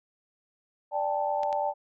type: chord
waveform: sine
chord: D suspended fourth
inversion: none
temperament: equal with one note detuned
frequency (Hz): 587.3 / 791.3 / 880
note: D5 / G5 / A5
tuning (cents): 0 / +16 / 0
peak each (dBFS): -30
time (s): 0.91-1.74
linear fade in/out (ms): 50
type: clicks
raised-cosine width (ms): 0.2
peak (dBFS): -24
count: 2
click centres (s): 1.433 / 1.528
effects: none